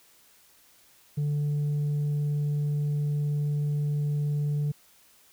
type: tone with tanh clipping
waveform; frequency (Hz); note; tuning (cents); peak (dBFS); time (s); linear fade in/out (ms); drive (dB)
sine; 146.83; D3; 0; -25; 1.17-4.72; 10; 2
effects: white hiss -59 dBFS RMS until 5.32 s

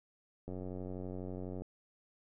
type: click train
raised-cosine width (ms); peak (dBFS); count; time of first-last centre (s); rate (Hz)
2; -30; 106; 0.48-1.62; 92.1
effects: none

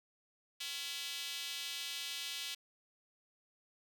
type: tone with high-pass filter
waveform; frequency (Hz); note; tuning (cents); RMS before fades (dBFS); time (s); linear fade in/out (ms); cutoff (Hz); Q
square; 153.3; D#3; -25; -42; 0.6-2.55; 10; 3200; 2.2
effects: none

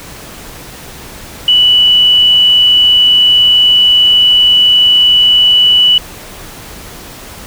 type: tone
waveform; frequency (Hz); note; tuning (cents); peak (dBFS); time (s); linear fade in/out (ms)
sine; 2960; F#7; 0; -4; 1.48-5.98; 2
effects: pink hiss -30 dBFS RMS until 7.46 s

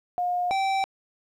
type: tone pair in turn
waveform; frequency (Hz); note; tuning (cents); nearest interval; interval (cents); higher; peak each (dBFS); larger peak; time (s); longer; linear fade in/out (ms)
sine / square; 714 / 775.5; F5 / G5; +38 / -19; minor second; 143; second; -23; neither; 0.18-0.51 / 0.51-0.84; neither; 0
effects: low-pass 5000 Hz 12 dB/octave + 10-bit

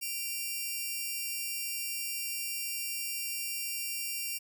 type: tone pair together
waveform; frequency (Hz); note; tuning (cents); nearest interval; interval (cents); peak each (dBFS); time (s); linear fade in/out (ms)
5% pulse; 2354 / 2765; D7 / F7; +3 / -18; minor third; 279; -29 / -26; 0.01-4.39; 20
effects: none

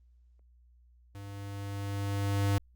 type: tone with level ramp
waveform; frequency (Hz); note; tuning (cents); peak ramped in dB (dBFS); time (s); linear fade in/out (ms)
square; 100; G2; +35; -43 to -25; 1.15-2.58; 0
effects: added 60 Hz sine -58 dBFS peak until 2.75 s + Opus 24 kbps

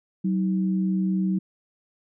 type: tone pair together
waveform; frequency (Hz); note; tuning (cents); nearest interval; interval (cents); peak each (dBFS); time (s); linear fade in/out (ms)
sine; 188.73 / 317.4; F#3 / D#4; +35 / +35; major sixth; 900; -21 / -31; 0.24-1.39; 10
effects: none

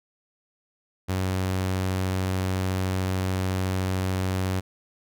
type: tone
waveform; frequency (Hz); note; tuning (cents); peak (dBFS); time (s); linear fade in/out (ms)
sawtooth; 93.7; F#2; +22; -20; 1.08-4.61; 20
effects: none

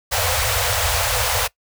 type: band-stop noise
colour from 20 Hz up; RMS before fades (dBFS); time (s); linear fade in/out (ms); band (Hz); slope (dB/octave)
pink; -19; 0.11-1.48; 20; 110 to 470; 96
effects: noise-tail reverb RT60 0.1 s tail -21 dB re dry + high-pass 60 Hz 12 dB/octave

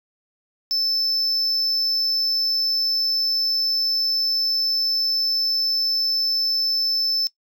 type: tone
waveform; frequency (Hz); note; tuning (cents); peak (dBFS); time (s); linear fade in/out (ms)
sine; 5274; E8; 0; -16; 0.71-7.27; 0
effects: noise-tail reverb RT60 0.1 s tail -21 dB re dry + tanh soft clip ceiling -18 dBFS

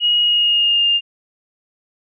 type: tone with pitch glide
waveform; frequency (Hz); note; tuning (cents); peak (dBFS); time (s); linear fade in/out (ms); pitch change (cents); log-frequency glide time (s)
sine; 2890 to 2811; F#7 to F7; -41 to +11; -12; 0-1.01; 50; -48; 0.22-0.88
effects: none

